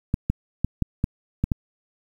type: clicks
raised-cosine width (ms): 5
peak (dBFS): -8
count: 7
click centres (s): 0.141 / 0.3 / 0.646 / 0.823 / 1.041 / 1.44 / 1.518
effects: 8-bit